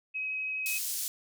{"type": "tone with vibrato", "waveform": "sine", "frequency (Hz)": 2542, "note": "D#7", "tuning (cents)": 36, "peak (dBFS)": -31, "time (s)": [0.14, 0.79], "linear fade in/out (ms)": 20, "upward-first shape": "triangle", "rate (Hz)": 12, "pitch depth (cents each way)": 9}
{"type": "band-pass noise", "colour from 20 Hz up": "white", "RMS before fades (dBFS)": -34, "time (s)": [0.66, 1.08], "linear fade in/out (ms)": 0, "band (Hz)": [5000, 16000], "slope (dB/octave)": 12}
{"effects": []}